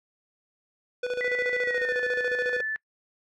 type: tone with tremolo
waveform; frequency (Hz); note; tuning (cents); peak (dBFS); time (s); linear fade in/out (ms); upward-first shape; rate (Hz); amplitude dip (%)
square; 493.9; B4; 0; -26; 1.03-2.61; 5; square; 14; 60
type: tone with pitch glide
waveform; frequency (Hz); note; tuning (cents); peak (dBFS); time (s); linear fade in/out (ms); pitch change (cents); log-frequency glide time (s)
sine; 1975.5 to 1749.8; B6 to A6; 0 to -10; -27; 1.21-2.76; 0; -210; 1.62-1.97
effects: noise-tail reverb RT60 0.1 s tail -25 dB re dry + low-pass 4000 Hz 12 dB/octave